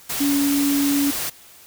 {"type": "tone in noise", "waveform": "sine", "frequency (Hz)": 282.7, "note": "C#4", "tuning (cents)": 34, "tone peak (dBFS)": -17, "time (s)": [0.2, 1.11], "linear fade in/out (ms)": 10, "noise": "white", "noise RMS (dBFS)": -26, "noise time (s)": [0.09, 1.3], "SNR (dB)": 6, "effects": ["white hiss -47 dBFS RMS until 1.66 s"]}